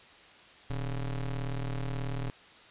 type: ring-modulated tone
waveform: square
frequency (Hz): 71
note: C#2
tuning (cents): +42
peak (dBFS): -29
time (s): 0.7-2.3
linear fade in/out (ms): 0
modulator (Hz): 51.8
effects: white hiss -54 dBFS RMS until 2.7 s + resampled to 8000 Hz